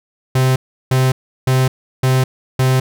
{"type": "tone bursts", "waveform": "45% pulse", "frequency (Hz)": 130, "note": "C3", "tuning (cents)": -11, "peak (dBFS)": -11, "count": 5, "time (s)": [0.35, 2.8], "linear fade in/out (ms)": 5, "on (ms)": 210, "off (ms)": 350, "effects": []}